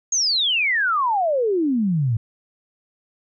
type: exponential sweep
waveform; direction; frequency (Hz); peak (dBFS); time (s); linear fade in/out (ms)
sine; down; 6680 to 106.4; -17; 0.12-2.17; 5
effects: none